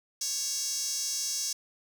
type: tone with high-pass filter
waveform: sawtooth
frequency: 554.4 Hz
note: C#5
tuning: in tune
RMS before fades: -32 dBFS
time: 0.21-1.53 s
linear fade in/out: 5 ms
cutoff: 5900 Hz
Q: 4.5
effects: none